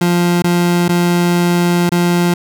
30% pulse tone with dropouts, 174.61 Hz, F3, in tune, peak -8 dBFS, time 0.01-2.34 s, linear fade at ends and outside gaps 5 ms, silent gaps 0.422-0.441 / 0.882-0.891 / 1.894-1.918 s, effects none

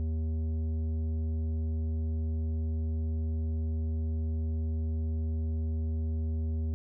triangle tone with tanh clipping, 79.5 Hz, D#2, 38 cents sharp, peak -30 dBFS, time 0-6.74 s, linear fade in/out 0 ms, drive 14 dB, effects none

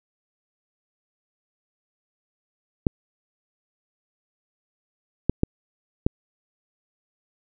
clicks, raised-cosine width 3 ms, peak -5 dBFS, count 4, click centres 2.868 / 5.296 / 5.434 / 6.065 s, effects none

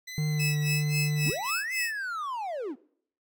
20% pulse tone with vibrato, 2000 Hz, B6, 21 cents sharp, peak -33 dBFS, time 0.07-1.51 s, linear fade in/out 10 ms, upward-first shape triangle, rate 1.4 Hz, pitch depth 57 cents each way
triangle tone with pitch glide, 152.4 to 149.52 Hz, D#3 to D3, -36 to +31 cents, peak -23 dBFS, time 0.18-1.3 s, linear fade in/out 0 ms, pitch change -33 cents, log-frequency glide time 0.29-0.42 s
sawtooth tone with tremolo, 2602 Hz, E7, 23 cents flat, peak -24 dBFS, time 0.39-1.96 s, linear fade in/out 10 ms, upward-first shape sine, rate 3.7 Hz, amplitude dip 100%
triangle linear two-way sweep, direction up then down, 92.5 to 2099 to 223.7 Hz, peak -29 dBFS, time 1.23-2.76 s, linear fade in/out 50 ms, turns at 1.73 s
effects noise-tail reverb RT60 0.6 s tail -21 dB re dry

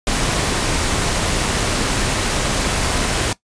pink noise with amplitude modulation, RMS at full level -17 dBFS, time 0.07-3.33 s, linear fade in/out 2 ms, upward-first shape sine, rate 228 Hz, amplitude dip 40%, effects noise-tail reverb RT60 0.1 s tail -18 dB re dry + resampled to 22050 Hz

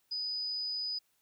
sine tone, 4978 Hz, D#8, in tune, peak -33 dBFS, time 0.11-0.99 s, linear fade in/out 10 ms, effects white hiss -74 dBFS RMS until 1.21 s

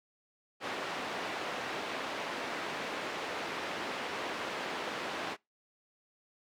pink band-pass noise, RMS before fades -38 dBFS, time 0.6-5.37 s, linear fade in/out 50 ms, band 360 to 3100 Hz, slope 12 dB/octave, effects noise-tail reverb RT60 0.2 s tail -24 dB re dry

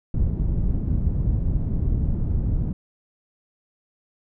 pink low-pass noise, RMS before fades -22 dBFS, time 0.14-2.73 s, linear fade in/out 5 ms, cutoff 150 Hz, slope 12 dB/octave, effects none

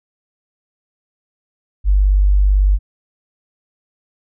sine tone, 49 Hz, G1, in tune, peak -9 dBFS, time 1.84-2.79 s, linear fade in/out 50 ms, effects none

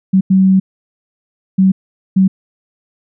sine tone bursts at uneven times, 190 Hz, F#3, 46 cents sharp, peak -6 dBFS, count 4, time 0.13-0.21 / 0.3-0.6 / 1.58-1.72 / 2.16-2.28 s, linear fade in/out 10 ms, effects none

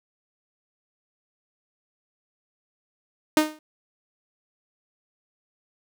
sawtooth tone with exponential decay, 307.8 Hz, D#4, 19 cents flat, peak -9 dBFS, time 3.37-3.59 s, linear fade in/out 2 ms, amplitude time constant 47 ms, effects none

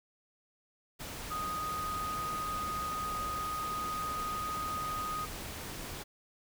sine tone in noise, 1244.5 Hz, D#6, in tune, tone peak -34 dBFS, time 1.3-5.26 s, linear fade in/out 20 ms, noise pink, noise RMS -42 dBFS, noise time 0.99-6.04 s, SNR +5 dB, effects none

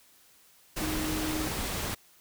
sine tone in noise, 311.1 Hz, D#4, in tune, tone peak -32 dBFS, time 0.81-1.48 s, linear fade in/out 10 ms, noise pink, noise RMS -33 dBFS, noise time 0.76-1.95 s, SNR -2 dB, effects white hiss -60 dBFS RMS until 2.2 s

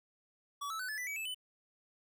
square tone with pitch steps, 1140 / 1309.5 / 1504.2 / 1727.9 / 1984.9 / 2280 / 2619 / 3008 Hz, C#6 / E6 / F#6 / A6 / B6 / C#7 / E7 / F#7, +48 / -12 / +28 / -32 / +8 / +48 / -12 / +28 cents, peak -38 dBFS, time 0.61-1.346 s, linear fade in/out 10 ms, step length 92 ms, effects none

